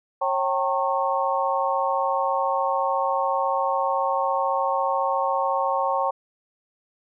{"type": "harmonic tone with a mistuned harmonic", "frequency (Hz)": 181.8, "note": "F#3", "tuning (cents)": -30, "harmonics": [3, 4, 5, 6], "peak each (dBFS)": [-26, -26, -26, -26], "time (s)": [0.21, 6.11], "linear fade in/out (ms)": 10, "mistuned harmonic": 4, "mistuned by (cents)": 110, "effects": []}